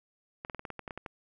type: clicks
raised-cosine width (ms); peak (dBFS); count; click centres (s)
0.5; -24; 11; 0.449 / 0.498 / 0.547 / 0.594 / 0.652 / 0.703 / 0.793 / 0.878 / 0.908 / 0.976 / 1.062
effects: none